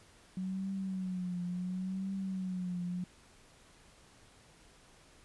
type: tone with vibrato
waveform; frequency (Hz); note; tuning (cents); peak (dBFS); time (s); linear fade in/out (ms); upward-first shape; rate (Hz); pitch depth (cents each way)
sine; 185; F#3; 0; -34; 0.37-3.04; 2; triangle; 0.71; 88
effects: pink hiss -61 dBFS RMS until 5.24 s + resampled to 24000 Hz